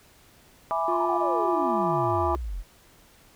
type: chord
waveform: sine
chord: E dominant seventh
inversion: none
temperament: equal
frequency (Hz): 659.3 / 830.6 / 987.8 / 1174.7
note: E5 / G#5 / B5 / D6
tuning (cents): 0 / 0 / 0 / 0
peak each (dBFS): -29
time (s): 0.71-2.35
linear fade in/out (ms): 0
type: exponential sweep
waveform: sine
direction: down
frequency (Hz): 1236 to 38.81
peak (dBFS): -29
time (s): 0.87-2.64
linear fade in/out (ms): 50
type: tone with vibrato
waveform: triangle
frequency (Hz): 349.2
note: F4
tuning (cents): 0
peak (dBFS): -26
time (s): 0.88-2.36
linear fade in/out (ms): 2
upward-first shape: sine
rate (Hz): 6.7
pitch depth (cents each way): 9
effects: pink hiss -56 dBFS RMS until 3.35 s